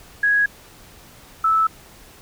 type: tone pair in turn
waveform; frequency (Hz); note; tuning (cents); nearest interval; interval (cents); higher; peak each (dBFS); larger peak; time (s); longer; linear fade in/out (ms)
sine; 1661.2 / 1310.9; G#6 / E6; 0 / -10; major third; 410; first; -14; neither; 0.23-0.46 / 1.44-1.67; neither; 5
effects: pink hiss -46 dBFS RMS until 2.21 s